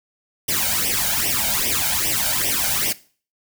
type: noise with flanger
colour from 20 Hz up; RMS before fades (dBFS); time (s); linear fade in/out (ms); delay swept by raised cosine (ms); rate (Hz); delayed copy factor
white; -21; 0.48-2.93; 10; 0.35 to 1.35; 2.5; +0.95
effects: noise-tail reverb RT60 0.4 s tail -18 dB re dry